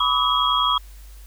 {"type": "tone cluster", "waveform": "sine", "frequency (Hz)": [997, 1145, 1276, 3295], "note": ["B5", "D6", "D#6", "G#7"], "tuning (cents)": [16, -44, 43, -14], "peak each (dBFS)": [-24, -22, -23, -21], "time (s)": [0, 0.78], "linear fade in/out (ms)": 5, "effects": ["added 50 Hz sine -39 dBFS peak until 1.26 s", "white hiss -52 dBFS RMS until 1.26 s"]}